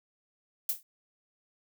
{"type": "noise with exponential decay", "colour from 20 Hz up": "violet", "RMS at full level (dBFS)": -25, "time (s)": [0.69, 0.83], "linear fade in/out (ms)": 2, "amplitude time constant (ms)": 29, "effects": []}